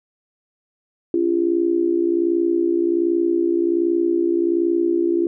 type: tone with amplitude modulation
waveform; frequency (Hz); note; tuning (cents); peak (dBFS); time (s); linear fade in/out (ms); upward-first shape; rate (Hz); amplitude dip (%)
sine; 340.7; F4; -43; -12; 1.14-5.27; 2; sine; 61.3; 80
effects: none